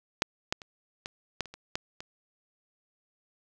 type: clicks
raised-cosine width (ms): 0.2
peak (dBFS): -6 / -10 / -27 / -19 / -12 / -28 / -27 / -13 / -23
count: 9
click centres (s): 0.221 / 0.525 / 0.618 / 1.059 / 1.407 / 1.457 / 1.54 / 1.755 / 2.005
effects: none